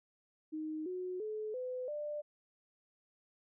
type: tone with pitch steps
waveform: sine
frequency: 311.1 / 365.7 / 429.9 / 505.4 / 594.1 Hz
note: D#4 / F#4 / A4 / B4 / D5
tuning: 0 / -20 / -40 / +40 / +20 cents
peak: -37 dBFS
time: 0.52-2.22 s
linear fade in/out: 20 ms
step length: 340 ms
effects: none